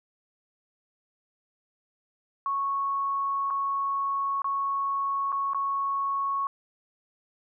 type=tone with dropouts; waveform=sine; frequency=1105 Hz; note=C#6; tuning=6 cents flat; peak=-25 dBFS; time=2.46-6.47 s; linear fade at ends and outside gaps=1 ms; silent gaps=3.503-3.507 / 4.419-4.444 / 5.32-5.326 / 5.534-5.546 s; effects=none